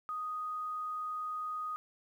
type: tone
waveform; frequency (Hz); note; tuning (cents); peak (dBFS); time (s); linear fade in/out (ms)
sine; 1244.5; D#6; 0; -35; 0.09-1.76; 0
effects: 11-bit